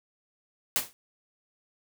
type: noise with exponential decay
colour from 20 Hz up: white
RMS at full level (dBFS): -22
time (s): 0.76-0.93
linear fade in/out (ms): 0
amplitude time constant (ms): 35
effects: none